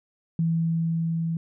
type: tone with level ramp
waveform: sine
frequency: 164.81 Hz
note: E3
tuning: in tune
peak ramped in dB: -20 to -24 dBFS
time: 0.39-1.37 s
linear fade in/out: 2 ms
effects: none